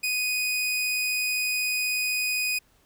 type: tone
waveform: sawtooth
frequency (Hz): 2489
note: D#7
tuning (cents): 0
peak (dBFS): -21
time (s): 0.03-2.59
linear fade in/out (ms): 10
effects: pink hiss -63 dBFS RMS until 2.85 s